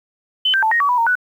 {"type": "tone with pitch steps", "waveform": "sine", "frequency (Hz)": [3039, 1567, 880, 1869, 1137, 984, 923, 1482], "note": ["F#7", "G6", "A5", "A#6", "C#6", "B5", "A#5", "F#6"], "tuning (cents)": [46, -1, 0, 4, 44, -7, -17, 2], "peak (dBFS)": -13, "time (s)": [0.45, 1.154], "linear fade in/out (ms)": 5, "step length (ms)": 88, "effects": ["8-bit"]}